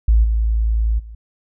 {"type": "tone with level steps", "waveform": "sine", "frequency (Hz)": 55.2, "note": "A1", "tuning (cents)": 6, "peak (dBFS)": [-9, -14, -32], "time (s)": [0.08, 1.15], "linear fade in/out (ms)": 5, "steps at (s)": [0.23, 0.98], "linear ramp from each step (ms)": 20, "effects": []}